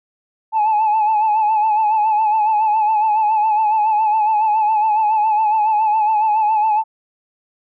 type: tone with vibrato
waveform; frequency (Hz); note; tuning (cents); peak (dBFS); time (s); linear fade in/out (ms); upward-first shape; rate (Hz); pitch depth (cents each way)
sine; 860; A5; -40; -11; 0.52-6.84; 50; sine; 7.2; 56
effects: tanh soft clip ceiling -10 dBFS